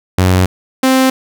sawtooth tone pair in turn, 92.2 / 261.8 Hz, F#2 / C4, -6 / +1 cents, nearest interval octave + tritone, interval 1807 cents, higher second, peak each -4 dBFS, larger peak neither, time 0.18-0.46 / 0.83-1.1 s, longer first, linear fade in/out 5 ms, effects none

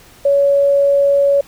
sine tone, 562 Hz, C#5, 24 cents sharp, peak -9 dBFS, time 0.25-1.41 s, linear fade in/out 5 ms, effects pink hiss -44 dBFS RMS until 1.47 s

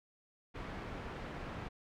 pink low-pass noise, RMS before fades -44 dBFS, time 0.54-1.69 s, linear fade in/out 20 ms, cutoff 2100 Hz, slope 12 dB/octave, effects none

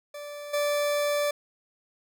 40% pulse tone with level steps, 584 Hz, D5, 10 cents flat, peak -36 / -23 dBFS, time 0.14-1.31 s, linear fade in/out 5 ms, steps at 0.53 s, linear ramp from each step 10 ms, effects none

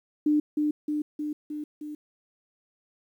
sine tone with echo, 299.6 Hz, D4, 35 cents sharp, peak -19 dBFS, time 0.26-0.4 s, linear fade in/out 5 ms, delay 310 ms, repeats 5, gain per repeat -3 dB, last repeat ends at 1.95 s, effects 10-bit

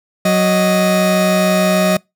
40% pulse tone pair together, 185.24 / 622.3 Hz, F#3 / D#5, +2 / 0 cents, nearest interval octave + major sixth, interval 2098 cents, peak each -13 dBFS, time 0.25-1.97 s, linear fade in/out 5 ms, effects noise-tail reverb RT60 0.2 s tail -26 dB re dry

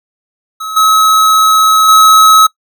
square tone with level steps, 1284 Hz, E6, 46 cents flat, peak -19 / -6 / -3 dBFS, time 0.6-2.47 s, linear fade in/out 10 ms, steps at 0.76 / 1.88 s, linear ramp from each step 10 ms, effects noise-tail reverb RT60 0.1 s tail -22 dB re dry

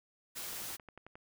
white noise, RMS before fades -42 dBFS, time 0.35-0.77 s, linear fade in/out 20 ms
click train, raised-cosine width 0.5 ms, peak -35 dBFS, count 8, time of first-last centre 0.53-1.155 s, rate 11.2 Hz
effects none

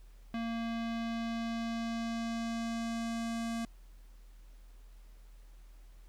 square tone with low-pass filter sweep, 230 Hz, A#3, 23 cents flat, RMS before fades -36 dBFS, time 0.34-3.65 s, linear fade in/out 2 ms, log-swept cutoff 3200 to 9400 Hz, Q 1.1, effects added 40 Hz sine -51 dBFS peak until 6.08 s + pink hiss -68 dBFS RMS until 6.08 s

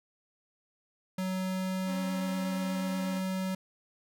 square tone with pitch glide, 186.8 to 188.21 Hz, F#3 to F#3, +17 to +30 cents, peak -31 dBFS, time 1.18-3.55 s, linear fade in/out 5 ms, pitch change +13 cents, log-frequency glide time 1.33-2.44 s
sawtooth tone with vibrato, 271.6 Hz, C#4, 35 cents flat, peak -37 dBFS, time 1.85-3.22 s, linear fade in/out 50 ms, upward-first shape sine, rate 8.3 Hz, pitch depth 38 cents each way
effects none

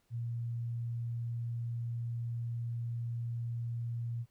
sine tone, 117.6 Hz, A#2, 16 cents sharp, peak -34 dBFS, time 0.1-4.26 s, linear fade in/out 50 ms, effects pink hiss -75 dBFS RMS until 4.3 s

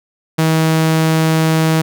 sawtooth tone, 160 Hz, D#3, 49 cents sharp, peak -7 dBFS, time 0.38-1.82 s, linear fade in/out 10 ms, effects none

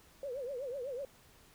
sine tone with vibrato, 523.3 Hz, C5, in tune, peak -37 dBFS, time 0.23-1.05 s, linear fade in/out 2 ms, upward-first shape triangle, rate 8 Hz, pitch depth 200 cents each way, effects pink hiss -62 dBFS RMS until 1.54 s

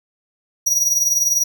45% pulse tone with tremolo, 5780 Hz, F#8, 41 cents flat, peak -12 dBFS, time 0.66-1.44 s, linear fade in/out 10 ms, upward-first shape triangle, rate 20 Hz, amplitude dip 70%, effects none

